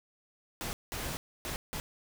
pink noise bursts at uneven times, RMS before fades -37 dBFS, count 4, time 0.61-0.73 / 0.92-1.17 / 1.45-1.56 / 1.73-1.8 s, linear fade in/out 0 ms, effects none

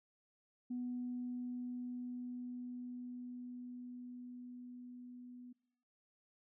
sine tone with level ramp, 246.9 Hz, B3, in tune, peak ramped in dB -37 to -50 dBFS, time 0.7-5.53 s, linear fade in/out 10 ms, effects noise-tail reverb RT60 0.8 s tail -25 dB re dry + tanh soft clip ceiling -33 dBFS

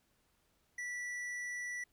sine tone with hard clipping, 1959 Hz, B6, 15 cents flat, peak -40 dBFS, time 0.78-1.84 s, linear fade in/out 5 ms, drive 8 dB, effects pink hiss -75 dBFS RMS until 1.92 s

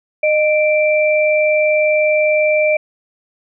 sine tone pair together, 612.7 / 2349 Hz, D#5 / D7, -27 / 0 cents, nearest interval octave + major seventh, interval 2327 cents, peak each -12 / -17 dBFS, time 0.23-2.77 s, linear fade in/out 5 ms, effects none

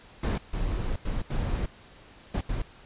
brown noise bursts at uneven times, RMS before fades -28 dBFS, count 6, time 0.23-0.38 / 0.53-0.96 / 1.05-1.22 / 1.3-1.66 / 2.34-2.41 / 2.49-2.62 s, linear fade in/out 5 ms, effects pink hiss -52 dBFS RMS until 2.85 s + resampled to 8000 Hz

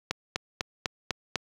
click train, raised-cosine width 0.2 ms, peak -9 dBFS, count 6, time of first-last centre 0.11-1.357 s, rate 4.01 Hz, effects high-pass 60 Hz 12 dB/octave + 8-bit

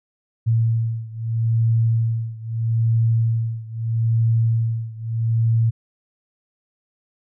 sine beating tone pair, 113.7 / 114.48 Hz, A#2 / A#2, -43 / -31 cents, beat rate 0.78 Hz, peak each -19 / -21 dBFS, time 0.46-5.71 s, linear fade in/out 20 ms, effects none

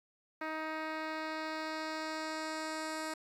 10% pulse tone with low-pass filter sweep, 314.3 Hz, D#4, 18 cents sharp, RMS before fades -39 dBFS, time 0.41-3.14 s, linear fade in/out 5 ms, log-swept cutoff 2400 to 9400 Hz, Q 1.2, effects 10-bit

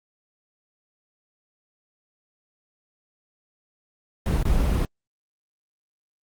brown noise with dropouts, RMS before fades -21 dBFS, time 4.26-4.85 s, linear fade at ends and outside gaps 2 ms, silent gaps 4.429-4.452 s, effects Opus 24 kbps

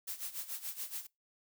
blue noise with tremolo, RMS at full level -39 dBFS, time 0.07-1.07 s, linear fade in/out 10 ms, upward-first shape sine, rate 7 Hz, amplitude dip 80%, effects noise-tail reverb RT60 0.2 s tail -23 dB re dry

